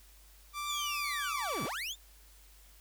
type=tone with pitch glide; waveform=sawtooth; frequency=1174.7 to 1154.5 Hz; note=D6 to D6; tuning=0 to -30 cents; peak=-32 dBFS; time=0.53-1.7 s; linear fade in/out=50 ms; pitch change=-30 cents; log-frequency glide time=0.79-1.53 s
type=linear two-way sweep; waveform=30% pulse; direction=down then up; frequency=3729 to 106.2 to 3729 Hz; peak=-33 dBFS; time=0.65-1.96 s; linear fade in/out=50 ms; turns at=1.64 s
effects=added 50 Hz sine -57 dBFS peak until 2.8 s + white hiss -61 dBFS RMS until 2.8 s